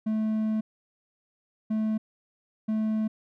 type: tone bursts at uneven times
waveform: triangle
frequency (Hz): 217.5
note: A3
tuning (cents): -20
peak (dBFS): -22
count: 3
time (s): 0.06-0.61 / 1.7-1.98 / 2.68-3.08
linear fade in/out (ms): 10
effects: none